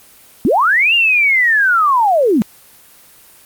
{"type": "linear two-way sweep", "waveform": "sine", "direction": "up then down", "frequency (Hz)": [188.6, 2835, 188.6], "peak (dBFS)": -9, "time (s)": [0.45, 2.42], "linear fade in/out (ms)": 0, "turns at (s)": 0.94, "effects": ["white hiss -44 dBFS RMS until 3.45 s", "Opus 24 kbps"]}